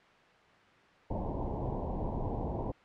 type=low-pass noise; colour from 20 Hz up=pink; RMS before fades=-35 dBFS; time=1.1-2.72 s; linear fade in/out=10 ms; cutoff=1000 Hz; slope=96 dB/octave; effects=white hiss -59 dBFS RMS until 2.84 s + low-pass 2000 Hz 12 dB/octave